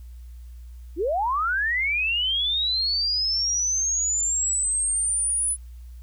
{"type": "linear sweep", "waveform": "sine", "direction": "up", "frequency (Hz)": [293.7, 10050], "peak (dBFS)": -21, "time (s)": [0.96, 5.57], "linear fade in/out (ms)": 50, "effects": ["added 60 Hz sine -38 dBFS peak until 6.02 s", "white hiss -63 dBFS RMS until 6.02 s"]}